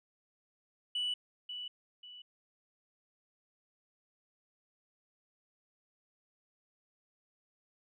sine tone with echo, 2960 Hz, F#7, in tune, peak -30 dBFS, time 0.95-1.14 s, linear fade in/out 5 ms, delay 540 ms, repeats 2, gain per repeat -9 dB, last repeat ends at 2.22 s, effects tanh soft clip ceiling -29 dBFS

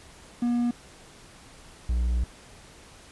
triangle tone pair in turn, 240 / 60 Hz, B3 / B1, -49 / -49 cents, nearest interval 2 octaves, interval 2400 cents, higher first, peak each -20 dBFS, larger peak neither, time 0.42-0.71 / 1.89-2.24 s, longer second, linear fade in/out 5 ms, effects pink hiss -50 dBFS RMS until 3.11 s + resampled to 24000 Hz

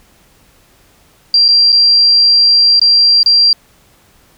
sine tone with dropouts, 4738 Hz, D8, 14 cents sharp, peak -5 dBFS, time 1.34-3.53 s, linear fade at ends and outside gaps 2 ms, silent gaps 1.482-1.486 / 1.721-1.726 / 2.796-2.815 / 3.231-3.26 s, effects pink hiss -49 dBFS RMS until 4.37 s

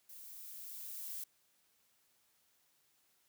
violet noise with level ramp, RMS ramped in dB -53 to -43 dBFS, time 0.09-1.24 s, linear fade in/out 5 ms, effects white hiss -74 dBFS RMS until 3.28 s + high-pass 60 Hz 12 dB/octave

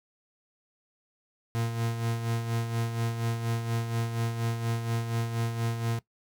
40% pulse tone with tremolo, 115.5 Hz, A#2, 16 cents flat, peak -25 dBFS, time 1.55-5.99 s, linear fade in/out 0 ms, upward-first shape sine, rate 4.2 Hz, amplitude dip 55%, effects noise-tail reverb RT60 0.1 s tail -19 dB re dry

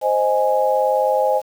sine chord, Ab major, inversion first, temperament equal, 523.3 / 622.3 / 830.6 Hz, C5 / Eb5 / Ab5, 0 / 0 / 0 cents, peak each -18 / -20 / -19 dBFS, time 0.01-1.42 s, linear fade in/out 50 ms, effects 7-bit

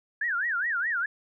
sine tone with vibrato, 1631 Hz, G#6, 32 cents flat, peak -25 dBFS, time 0.21-1.06 s, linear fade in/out 5 ms, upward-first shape sine, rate 4.8 Hz, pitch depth 290 cents each way, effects none

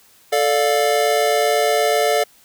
square chord, D minor, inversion second, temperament just, 440.5 / 587.3 / 704.8 Hz, A4 / D5 / F5, +2 / 0 / +16 cents, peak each -20 dBFS, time 0.32-2.24 s, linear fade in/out 10 ms, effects white hiss -52 dBFS RMS until 2.44 s

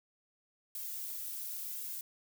violet noise with flanger, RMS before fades -41 dBFS, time 0.75-2.01 s, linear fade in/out 2 ms, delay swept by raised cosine 1.8 to 3.1 ms, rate 0.92 Hz, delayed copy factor +0.95, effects none

